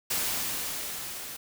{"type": "noise with level ramp", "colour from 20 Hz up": "white", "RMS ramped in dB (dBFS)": [-28, -40], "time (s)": [0.1, 1.37], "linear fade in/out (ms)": 10, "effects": []}